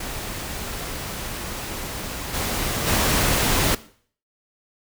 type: noise with level steps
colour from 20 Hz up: pink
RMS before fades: -31 / -25 / -20 dBFS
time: 0-3.75 s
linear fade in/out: 5 ms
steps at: 2.33 / 2.86 s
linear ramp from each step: 20 ms
effects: noise-tail reverb RT60 0.5 s tail -17 dB re dry